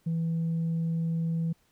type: tone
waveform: sine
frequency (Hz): 164.81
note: E3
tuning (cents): 0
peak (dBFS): -24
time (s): 0.06-1.53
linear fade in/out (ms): 10
effects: tanh soft clip ceiling -24 dBFS + pink hiss -68 dBFS RMS until 1.71 s